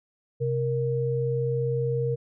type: tone pair together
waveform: sine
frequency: 130.5 / 467.5 Hz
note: C3 / A#4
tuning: -4 / +5 cents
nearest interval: octave + minor seventh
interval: 2209 cents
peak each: -26 dBFS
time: 0.4-2.16 s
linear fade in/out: 20 ms
effects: none